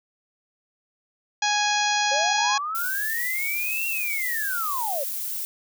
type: harmonic tone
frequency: 830.6 Hz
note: G#5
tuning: in tune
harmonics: 1 / 2 / 3 / 4 / 5 / 6 / 7 / 8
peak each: -24 / -27 / -29 / -30 / -31 / -32 / -32 / -33 dBFS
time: 1.42-2.58 s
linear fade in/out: 5 ms
type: linear two-way sweep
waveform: sine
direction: up then down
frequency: 522 to 2748 to 522 Hz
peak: -26 dBFS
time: 2.11-5.04 s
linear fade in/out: 10 ms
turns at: 3.87 s
type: noise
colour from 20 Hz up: violet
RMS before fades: -30 dBFS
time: 2.75-5.45 s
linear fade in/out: 0 ms
effects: none